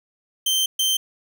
sawtooth tone bursts at uneven times, 3120 Hz, G7, 9 cents flat, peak -15 dBFS, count 2, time 0.46-0.66 / 0.79-0.97 s, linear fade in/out 5 ms, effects none

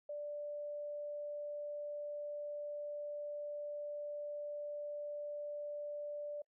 sine tone, 587.3 Hz, D5, in tune, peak -40 dBFS, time 0.09-6.42 s, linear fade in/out 5 ms, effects noise-tail reverb RT60 0.1 s tail -26 dB re dry

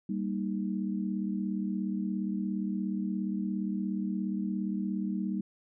sine chord, Eb major, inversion first, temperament equal, 196 / 233.1 / 311.1 Hz, G3 / Bb3 / Eb4, 0 / 0 / 0 cents, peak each -31 / -36 / -37 dBFS, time 0.09-5.41 s, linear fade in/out 5 ms, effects none

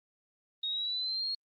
sine exponential sweep, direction up, 3729 to 4314 Hz, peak -31 dBFS, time 0.63-1.35 s, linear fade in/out 5 ms, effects Opus 32 kbps

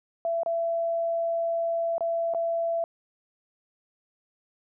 sine tone with dropouts, 670 Hz, E5, 28 cents sharp, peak -24 dBFS, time 0.25-2.84 s, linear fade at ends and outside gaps 1 ms, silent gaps 0.433-0.461 / 1.981-2.007 / 2.338-2.347 s, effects none

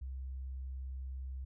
sine tone, 65.5 Hz, C2, 2 cents sharp, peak -39 dBFS, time 0.01-1.45 s, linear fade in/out 10 ms, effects none

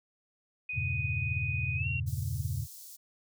sine tone with pitch glide, 2489 to 2746 Hz, D#7 to F7, 0 to -30 cents, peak -33 dBFS, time 0.69-2 s, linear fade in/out 5 ms, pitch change +170 cents, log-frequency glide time 1.76-1.87 s
sine chord, E diminished seventh, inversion none, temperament equal, 82.41 / 98 / 116.54 / 138.59 Hz, E2 / G2 / Bb2 / Db3, 0 / 0 / 0 / 0 cents, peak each -36 dBFS, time 0.73-2.67 s, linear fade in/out 50 ms
white high-pass noise, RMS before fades -48 dBFS, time 2.06-2.97 s, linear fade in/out 20 ms, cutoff 4700 Hz, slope 24 dB/octave
effects none

